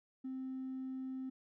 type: tone with hard clipping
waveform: sine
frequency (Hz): 261.6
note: C4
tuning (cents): 0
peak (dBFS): -40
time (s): 0.24-1.3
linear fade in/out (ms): 10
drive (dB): 1
effects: none